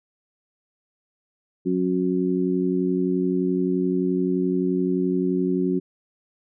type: harmonic tone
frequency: 91.6 Hz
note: F#2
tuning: 17 cents flat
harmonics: 2 / 3 / 4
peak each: -24 / -24 / -24 dBFS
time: 1.65-5.8 s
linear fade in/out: 20 ms
effects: none